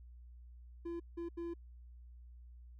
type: tone bursts at uneven times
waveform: triangle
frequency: 340 Hz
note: F4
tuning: 46 cents flat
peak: -37 dBFS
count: 3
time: 0.85-1 / 1.17-1.29 / 1.37-1.54 s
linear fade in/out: 10 ms
effects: added 60 Hz sine -52 dBFS peak until 2.79 s